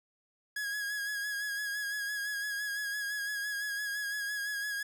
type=tone with vibrato; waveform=45% pulse; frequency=1661.2 Hz; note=G#6; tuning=in tune; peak=-33 dBFS; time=0.56-4.83 s; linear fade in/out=5 ms; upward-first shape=sine; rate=5.9 Hz; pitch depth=36 cents each way; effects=none